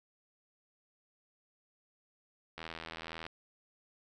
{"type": "click train", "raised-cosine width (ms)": 0.3, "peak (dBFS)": -26, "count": 57, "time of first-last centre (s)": [2.58, 3.265], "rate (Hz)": 81.7, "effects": []}